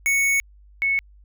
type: tone pair in turn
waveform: square / sine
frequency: 2217 / 2204 Hz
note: C#7 / C#7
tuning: 0 / -11 cents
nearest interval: unison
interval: 11 cents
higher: first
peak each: -18 dBFS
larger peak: neither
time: 0.06-0.4 / 0.82-0.99 s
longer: first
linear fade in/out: 0 ms
effects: added 50 Hz sine -47 dBFS peak until 1.24 s